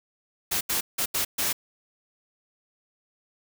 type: noise bursts at uneven times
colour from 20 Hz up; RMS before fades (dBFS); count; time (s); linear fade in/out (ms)
white; -26; 5; 0.51-0.61 / 0.69-0.81 / 0.98-1.06 / 1.14-1.25 / 1.38-1.53; 10
effects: none